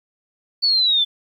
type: linear sweep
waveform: sine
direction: down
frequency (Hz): 4519 to 3466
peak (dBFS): -14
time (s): 0.62-1.05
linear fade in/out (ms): 20
effects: 9-bit